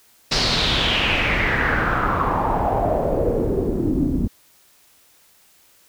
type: noise with low-pass filter sweep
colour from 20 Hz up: pink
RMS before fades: -20 dBFS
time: 0.31-4.28 s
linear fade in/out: 10 ms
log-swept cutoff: 5000 to 230 Hz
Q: 4.3
effects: white hiss -55 dBFS RMS until 5.88 s